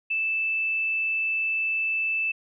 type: tone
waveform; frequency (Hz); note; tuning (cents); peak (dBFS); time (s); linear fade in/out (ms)
sine; 2637; E7; 0; -23; 0.1-2.32; 10
effects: none